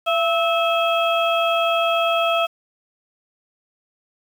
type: harmonic tone with a mistuned harmonic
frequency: 651 Hz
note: E5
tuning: 22 cents flat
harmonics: 1 / 2 / 4 / 5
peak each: -19 / -22 / -25 / -26 dBFS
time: 0.06-2.47 s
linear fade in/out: 20 ms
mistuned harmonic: 1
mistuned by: +58 cents
effects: 7-bit